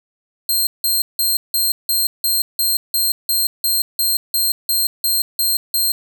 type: tone bursts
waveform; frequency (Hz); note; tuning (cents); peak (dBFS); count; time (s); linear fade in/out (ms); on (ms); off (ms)
10% pulse; 4186; C8; 0; -8; 16; 0.49-5.92; 2; 180; 170
effects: none